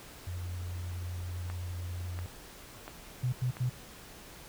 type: tone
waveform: sine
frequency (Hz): 88.8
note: F2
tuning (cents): +29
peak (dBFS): -35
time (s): 0.27-2.26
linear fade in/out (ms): 0
type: click train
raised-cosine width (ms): 0.5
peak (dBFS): -27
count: 4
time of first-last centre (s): 1.5-3.569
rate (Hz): 1.45
type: tone bursts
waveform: sine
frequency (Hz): 125.2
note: B2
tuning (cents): +24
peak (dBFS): -27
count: 3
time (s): 3.23-3.697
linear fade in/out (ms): 10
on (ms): 97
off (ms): 88
effects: pink hiss -50 dBFS RMS until 4.48 s